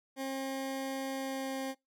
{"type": "tone with pitch glide", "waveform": "20% pulse", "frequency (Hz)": [268.2, 266.5], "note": ["C4", "C4"], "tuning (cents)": [43, 32], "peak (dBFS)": -30, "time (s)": [0.16, 1.75], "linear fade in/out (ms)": 50, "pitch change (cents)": -11, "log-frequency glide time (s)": [1.1, 1.61], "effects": ["noise-tail reverb RT60 0.2 s tail -25 dB re dry"]}